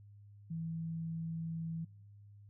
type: tone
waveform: sine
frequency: 163.8 Hz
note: E3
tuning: 11 cents flat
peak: -37 dBFS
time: 0.5-1.85 s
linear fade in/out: 10 ms
effects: noise-tail reverb RT60 1.0 s tail -23 dB re dry + added 102 Hz sine -54 dBFS peak until 2.49 s